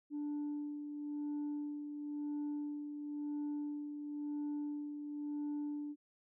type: tone with tremolo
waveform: sine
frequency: 293.7 Hz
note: D4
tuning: in tune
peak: -34 dBFS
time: 0.1-5.96 s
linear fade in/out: 50 ms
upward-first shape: sine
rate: 0.97 Hz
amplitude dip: 55%
effects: tanh soft clip ceiling -35 dBFS